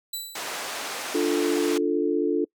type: tone with exponential decay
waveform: 15% pulse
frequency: 3967 Hz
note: B7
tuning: 7 cents sharp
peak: -21 dBFS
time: 0.13-0.73 s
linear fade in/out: 5 ms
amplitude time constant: 130 ms
type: band-pass noise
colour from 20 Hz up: pink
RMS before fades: -33 dBFS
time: 0.35-1.78 s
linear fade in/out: 5 ms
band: 530 to 10000 Hz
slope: 12 dB/octave
type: chord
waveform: sine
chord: D minor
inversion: none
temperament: equal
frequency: 293.7 / 349.2 / 440 Hz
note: D4 / F4 / A4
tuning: 0 / 0 / 0 cents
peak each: -25 dBFS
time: 1.14-2.45 s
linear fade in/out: 10 ms
effects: noise-tail reverb RT60 0.1 s tail -25 dB re dry